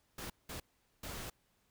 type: noise bursts at uneven times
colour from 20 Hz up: pink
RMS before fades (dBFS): -44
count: 3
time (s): 0.18-0.3 / 0.49-0.6 / 1.03-1.3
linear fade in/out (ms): 5
effects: pink hiss -75 dBFS RMS until 1.7 s